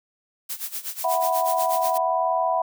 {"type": "noise with tremolo", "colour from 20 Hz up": "blue", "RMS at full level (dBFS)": -29, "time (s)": [0.49, 1.98], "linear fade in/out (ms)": 10, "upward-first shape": "sine", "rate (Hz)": 8.2, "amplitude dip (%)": 85}
{"type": "chord", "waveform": "sine", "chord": "E suspended second", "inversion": "none", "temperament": "equal", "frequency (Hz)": [659.3, 740, 987.8], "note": ["E5", "F#5", "B5"], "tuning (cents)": [0, 0, 0], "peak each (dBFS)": -24, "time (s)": [1.04, 2.62], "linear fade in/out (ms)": 5}
{"effects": []}